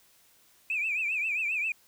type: tone with vibrato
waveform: sine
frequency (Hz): 2489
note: D#7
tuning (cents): 0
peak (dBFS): -26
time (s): 0.7-1.72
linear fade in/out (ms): 2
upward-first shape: triangle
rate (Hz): 7.5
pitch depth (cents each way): 150
effects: tanh soft clip ceiling -22 dBFS + white hiss -62 dBFS RMS until 1.87 s